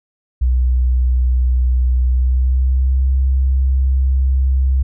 sine tone with pitch glide, 62.5 to 65.84 Hz, B1 to C2, +21 to +11 cents, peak -11 dBFS, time 0.41-4.83 s, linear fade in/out 10 ms, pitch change +90 cents, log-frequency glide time 2.01-3.1 s, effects none

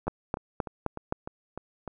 two click trains, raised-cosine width 1 ms, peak -22 / -13 dBFS, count 7 / 5, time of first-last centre 0.07-1.877 / 0.08-1.124 s, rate 3.32 / 3.83 Hz, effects none

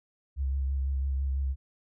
sine tone with vibrato, 67.7 Hz, C#2, 40 cents flat, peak -26 dBFS, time 0.36-1.56 s, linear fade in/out 50 ms, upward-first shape sine, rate 6 Hz, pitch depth 31 cents each way, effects none

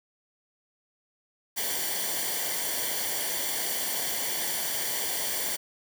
white noise with comb filter, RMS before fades -30 dBFS, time 1.56-5.57 s, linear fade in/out 20 ms, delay 0.77 ms, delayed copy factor -0.7, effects none

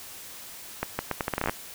accelerating click train, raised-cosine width 0.5 ms, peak -11 dBFS, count 13, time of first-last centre 0.83-1.495 s, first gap 160 ms, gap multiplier 0.77, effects white hiss -43 dBFS RMS until 1.74 s

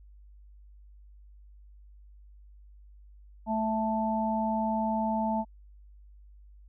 harmonic tone, 220 Hz, A3, in tune, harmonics 1 / 3 / 4, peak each -29 / -33 / -30 dBFS, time 3.46-5.45 s, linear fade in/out 50 ms, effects added 50 Hz sine -50 dBFS peak until 6.68 s

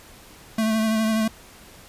square tone with vibrato, 220 Hz, A3, in tune, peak -20 dBFS, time 0.58-1.28 s, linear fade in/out 5 ms, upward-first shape triangle, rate 12 Hz, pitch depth 30 cents each way, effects pink hiss -47 dBFS RMS until 1.88 s + resampled to 32000 Hz

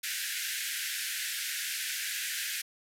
pink band-pass noise, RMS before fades -35 dBFS, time 0.03-2.62 s, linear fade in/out 10 ms, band 1500 to 15000 Hz, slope 96 dB/octave, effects none

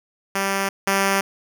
5% pulse tone pair in turn, 195.8 / 195.8 Hz, G3 / G3, -2 / -2 cents, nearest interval unison, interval 0 cents, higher neither, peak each -9 / -6 dBFS, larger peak second, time 0.35-0.69 / 0.87-1.21 s, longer neither, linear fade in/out 5 ms, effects none

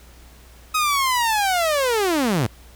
sawtooth linear sweep, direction down, 1270 to 99.1 Hz, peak -14 dBFS, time 0.74-2.47 s, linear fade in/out 10 ms, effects added 60 Hz sine -45 dBFS peak until 2.75 s + pink hiss -50 dBFS RMS until 2.75 s

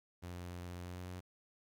sawtooth tone with pitch glide, 88.5 to 90.36 Hz, F2 to F#2, +23 to -40 cents, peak -40 dBFS, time 0.22-1.21 s, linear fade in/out 20 ms, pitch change +37 cents, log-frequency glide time 0.83-0.99 s, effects 12-bit

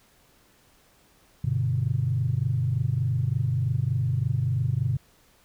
sine chord, G major, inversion none, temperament equal, 98 / 123.47 / 146.83 Hz, G2 / B2 / D3, 0 / 0 / 0 cents, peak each -28 / -24 / -28 dBFS, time 1.44-4.97 s, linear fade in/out 5 ms, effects tanh soft clip ceiling -13 dBFS + pink hiss -60 dBFS RMS until 5.44 s

